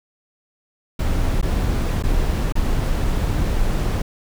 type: noise with dropouts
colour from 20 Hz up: brown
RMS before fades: -19 dBFS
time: 0.99-4.02 s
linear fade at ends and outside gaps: 5 ms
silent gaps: 1.414-1.426 / 2.026-2.036 / 2.524-2.554 s
effects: none

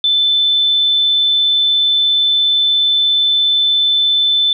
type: tone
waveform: sine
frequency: 3523 Hz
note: A7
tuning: 1 cent sharp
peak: -10 dBFS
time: 0.04-4.53 s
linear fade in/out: 2 ms
effects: none

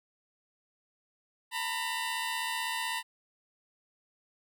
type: tone pair together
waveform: 15% pulse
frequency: 911.9 / 987.8 Hz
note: A#5 / B5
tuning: -38 / 0 cents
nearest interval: minor second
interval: 138 cents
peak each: -28 dBFS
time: 1.51-3.03 s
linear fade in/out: 50 ms
effects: none

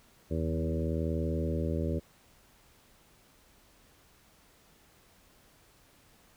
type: harmonic tone with a mistuned harmonic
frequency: 80.8 Hz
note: E2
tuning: 34 cents flat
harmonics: 1 / 2 / 3 / 4 / 5 / 6 / 7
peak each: -32 / -35 / -37 / -38 / -39 / -40 / -40 dBFS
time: 0.3-2 s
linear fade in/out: 20 ms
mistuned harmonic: 2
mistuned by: -15 cents
effects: pink hiss -62 dBFS RMS until 6.36 s

